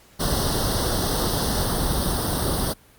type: noise with comb filter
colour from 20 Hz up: pink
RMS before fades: -23 dBFS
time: 0.19-2.74 s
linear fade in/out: 20 ms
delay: 0.21 ms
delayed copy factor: +0.9
effects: pink hiss -53 dBFS RMS until 2.98 s + Opus 48 kbps